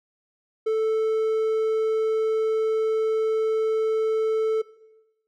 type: tone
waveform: triangle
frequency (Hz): 440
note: A4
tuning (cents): 0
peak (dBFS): -18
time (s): 0.66-4.62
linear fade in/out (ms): 10
effects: noise-tail reverb RT60 1.0 s tail -19 dB re dry